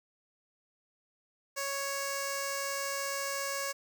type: tone with notch filter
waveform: 5% pulse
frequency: 554.4 Hz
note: C#5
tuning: in tune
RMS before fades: -35 dBFS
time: 1.56-3.73 s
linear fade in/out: 20 ms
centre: 3500 Hz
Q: 0.88
effects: none